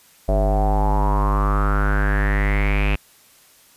square tone with low-pass filter sweep, 50.5 Hz, G#1, 48 cents flat, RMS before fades -18 dBFS, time 0.28-2.96 s, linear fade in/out 10 ms, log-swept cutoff 630 to 2600 Hz, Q 7.7, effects white hiss -52 dBFS RMS until 3.76 s + resampled to 32000 Hz

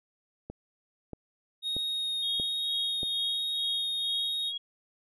click train, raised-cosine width 2 ms, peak -25 dBFS, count 5, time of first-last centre 0.5-3.032 s, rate 1.58 Hz
triangle tone with vibrato, 3729 Hz, A#7, in tune, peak -28 dBFS, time 1.62-4.53 s, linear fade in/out 50 ms, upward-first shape sine, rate 1.2 Hz, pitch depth 9 cents each way
sine tone with tremolo, 3300 Hz, G#7, 12 cents flat, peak -31 dBFS, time 2.22-4.58 s, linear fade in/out 10 ms, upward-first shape sine, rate 2.2 Hz, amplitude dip 80%
effects none

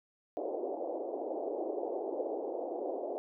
pink band-pass noise, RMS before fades -37 dBFS, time 0.37-3.18 s, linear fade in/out 0 ms, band 320 to 740 Hz, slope 48 dB/octave, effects none

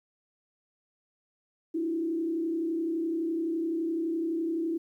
sine tone with frequency modulation, 329.6 Hz, E4, in tune, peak -27 dBFS, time 1.74-4.78 s, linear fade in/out 10 ms, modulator 31.8 Hz, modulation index 0.63, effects 11-bit

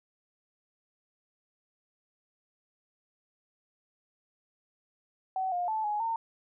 sine tone with pitch steps, 756 / 710 / 874 / 837 / 910 Hz, F#5 / F5 / A5 / G#5 / A#5, +37 / +28 / -12 / +13 / -42 cents, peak -28 dBFS, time 5.36-6.16 s, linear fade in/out 2 ms, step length 160 ms, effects none

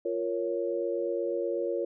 sine chord, Bb minor, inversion second, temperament equal, 349.2 / 466.2 / 554.4 Hz, F4 / Bb4 / Db5, 0 / 0 / 0 cents, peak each -32 dBFS, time 0.05-1.85 s, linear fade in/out 5 ms, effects none

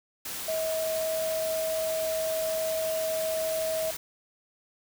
sine tone in noise, 640 Hz, D#5, 49 cents sharp, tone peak -27 dBFS, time 0.48-3.91 s, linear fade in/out 5 ms, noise white, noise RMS -36 dBFS, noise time 0.25-3.97 s, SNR +6 dB, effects none

